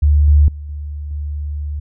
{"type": "tone with level steps", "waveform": "sine", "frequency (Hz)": 73.6, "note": "D2", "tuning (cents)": 4, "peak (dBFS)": [-8, -6, -26, -23, -20], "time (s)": [0.02, 1.8], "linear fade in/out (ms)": 10, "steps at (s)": [0.28, 0.48, 0.69, 1.11], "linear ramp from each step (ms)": 2, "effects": []}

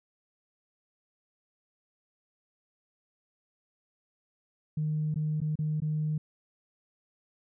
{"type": "tone with dropouts", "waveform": "sine", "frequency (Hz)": 153.4, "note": "D#3", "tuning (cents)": -24, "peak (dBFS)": -26, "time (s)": [4.77, 6.18], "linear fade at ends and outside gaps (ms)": 5, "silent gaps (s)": [[5.143, 5.158], [5.404, 5.415], [5.556, 5.589], [5.803, 5.819]], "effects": ["tanh soft clip ceiling -22 dBFS"]}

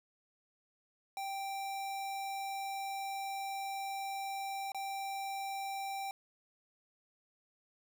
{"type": "tone with dropouts", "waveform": "square", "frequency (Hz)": 784, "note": "G5", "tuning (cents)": 0, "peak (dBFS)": -38, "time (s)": [1.17, 6.11], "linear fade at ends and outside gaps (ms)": 1, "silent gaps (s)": [4.719, 4.746], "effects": []}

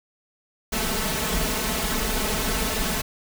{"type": "noise with comb filter", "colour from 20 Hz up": "pink", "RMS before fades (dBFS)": -25, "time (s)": [0.72, 3.02], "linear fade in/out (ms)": 10, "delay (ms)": 4.6, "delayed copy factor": 0.85, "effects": []}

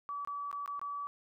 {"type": "tone with dropouts", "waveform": "sine", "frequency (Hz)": 1147, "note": "D6", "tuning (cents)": -41, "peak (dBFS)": -36, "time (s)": [0.09, 1.07], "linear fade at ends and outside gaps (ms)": 0, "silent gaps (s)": [[0.249, 0.274], [0.514, 0.528], [0.66, 0.677], [0.794, 0.815]], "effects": []}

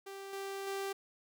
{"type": "tone with level steps", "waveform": "sawtooth", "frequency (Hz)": 392, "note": "G4", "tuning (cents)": 0, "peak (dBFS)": [-40, -35, -32], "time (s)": [0.06, 0.93], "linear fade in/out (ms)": 10, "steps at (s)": [0.33, 0.67], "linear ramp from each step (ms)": 2, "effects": []}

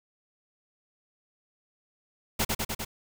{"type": "noise with echo", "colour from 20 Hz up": "pink", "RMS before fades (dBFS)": -26, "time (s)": [2.39, 2.45], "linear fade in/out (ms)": 10, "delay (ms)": 100, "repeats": 4, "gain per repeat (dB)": -2, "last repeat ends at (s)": 2.85, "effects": []}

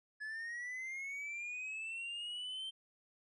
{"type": "linear sweep", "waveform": "triangle", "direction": "up", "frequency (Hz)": [1701, 3136], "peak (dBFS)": -39, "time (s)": [0.2, 2.71], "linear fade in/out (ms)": 20, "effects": ["resampled to 24000 Hz"]}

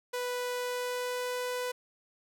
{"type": "tone with pitch glide", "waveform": "sawtooth", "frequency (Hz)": [493.9, 497], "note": ["B4", "B4"], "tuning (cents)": [0, 11], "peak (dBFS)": -28, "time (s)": [0.13, 1.72], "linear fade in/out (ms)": 10, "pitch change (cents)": 11, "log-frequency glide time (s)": [0.55, 1.36], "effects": []}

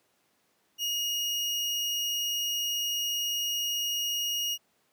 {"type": "tone", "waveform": "30% pulse", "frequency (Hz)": 2869, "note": "F7", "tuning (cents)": 46, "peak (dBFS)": -25, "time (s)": [0.78, 4.58], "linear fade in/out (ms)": 50, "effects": ["pink hiss -70 dBFS RMS until 4.92 s", "high-pass 200 Hz 12 dB/octave"]}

